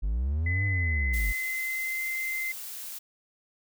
triangle linear two-way sweep, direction up then down, 46.25 to 100.7 to 46.25 Hz, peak -23 dBFS, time 0.02-1.33 s, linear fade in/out 20 ms, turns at 0.65 s
sine tone with pitch glide, 2020 to 2076 Hz, B6 to C7, +39 to -14 cents, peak -29 dBFS, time 0.46-2.52 s, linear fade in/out 5 ms, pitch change +47 cents, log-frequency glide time 0.64-2.07 s
blue noise, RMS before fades -39 dBFS, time 1.13-2.99 s, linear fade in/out 10 ms
effects none

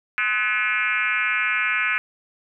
sine tone with frequency modulation, 1939 Hz, B6, 32 cents flat, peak -19 dBFS, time 0.18-1.98 s, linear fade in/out 0 ms, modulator 223 Hz, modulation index 2.8, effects none

